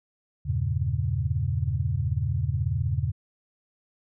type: chord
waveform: sine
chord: E diminished seventh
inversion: none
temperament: equal with one note detuned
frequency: 81.84 / 98 / 116.54 / 138.59 Hz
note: E2 / G2 / Bb2 / Db3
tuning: -12 / 0 / 0 / 0 cents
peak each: -29 dBFS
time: 0.45-3.12 s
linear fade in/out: 20 ms
effects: none